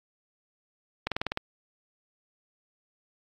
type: slowing click train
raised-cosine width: 0.3 ms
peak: -12 dBFS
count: 7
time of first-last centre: 1.07-1.374 s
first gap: 47 ms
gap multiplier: 1.03
effects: AAC 64 kbps